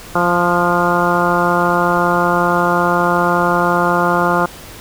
harmonic tone with a mistuned harmonic, 174.61 Hz, F3, in tune, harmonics 1 / 2 / 3 / 4 / 5 / 6 / 7 / 8, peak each -20 / -20 / -20 / -20 / -20 / -20 / -20 / -20 dBFS, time 0.15-4.46 s, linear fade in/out 5 ms, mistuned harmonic 8, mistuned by +20 cents, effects pink hiss -35 dBFS RMS until 4.8 s

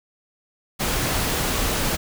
pink noise, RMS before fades -23 dBFS, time 0.79-1.97 s, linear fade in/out 20 ms, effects none

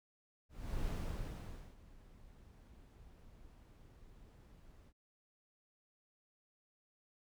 brown noise with ADSR envelope, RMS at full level -38 dBFS, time 0.49-4.93 s, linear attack 340 ms, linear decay 920 ms, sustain -21 dB, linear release 52 ms, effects none

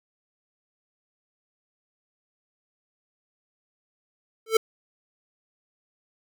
square tone with exponential growth, 444.4 Hz, A4, 17 cents sharp, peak -13 dBFS, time 4.46-4.57 s, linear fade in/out 5 ms, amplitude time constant 22 ms, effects none

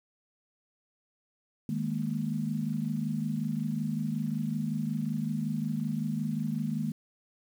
sine chord, D# suspended fourth, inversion none, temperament equal, 155.56 / 207.7 / 233.1 Hz, D#3 / G#3 / A#3, 0 / 0 / 0 cents, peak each -33 dBFS, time 1.69-6.92 s, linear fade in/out 2 ms, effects 9-bit

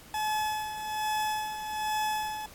40% pulse tone with tremolo, 857 Hz, A5, 46 cents flat, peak -26 dBFS, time 0.14-2.46 s, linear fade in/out 2 ms, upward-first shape sine, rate 1.2 Hz, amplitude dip 60%, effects pink hiss -51 dBFS RMS until 2.54 s + AAC 64 kbps

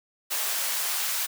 white noise with high-pass filter sweep, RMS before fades -28 dBFS, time 0.3-1.27 s, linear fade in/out 20 ms, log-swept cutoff 550 to 1000 Hz, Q 0.86, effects none

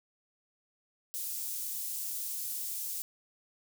white high-pass noise, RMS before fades -37 dBFS, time 1.14-3.02 s, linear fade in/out 0 ms, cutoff 7000 Hz, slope 12 dB/octave, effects none

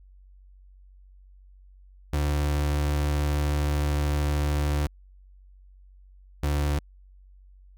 35% pulse tone pair in turn, 73.42 / 72.95 Hz, D2 / D2, 0 / -11 cents, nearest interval unison, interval 11 cents, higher first, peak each -21 dBFS, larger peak neither, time 2.13-4.87 / 6.43-6.79 s, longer first, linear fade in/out 5 ms, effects added 47 Hz sine -49 dBFS peak until 7.77 s

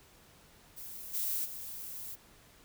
violet noise with level steps, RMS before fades -45 / -34 / -43 dBFS, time 0.76-2.16 s, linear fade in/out 20 ms, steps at 1.13 / 1.44 s, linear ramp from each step 20 ms, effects pink hiss -60 dBFS RMS until 2.64 s

